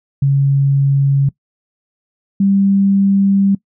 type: tone pair in turn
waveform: sine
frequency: 138.59 / 196.85 Hz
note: C#3 / G3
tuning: 0 / +8 cents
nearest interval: tritone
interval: 608 cents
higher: second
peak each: -9 dBFS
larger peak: neither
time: 0.22-1.29 / 2.4-3.55 s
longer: second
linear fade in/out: 5 ms
effects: noise-tail reverb RT60 0.1 s tail -21 dB re dry